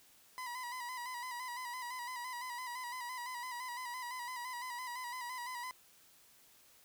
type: tone with vibrato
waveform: 30% pulse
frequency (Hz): 987.8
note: B5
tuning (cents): 0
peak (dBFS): -38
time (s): 0.38-5.71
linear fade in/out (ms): 0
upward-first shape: square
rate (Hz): 5.9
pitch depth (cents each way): 47
effects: white hiss -64 dBFS RMS until 6.84 s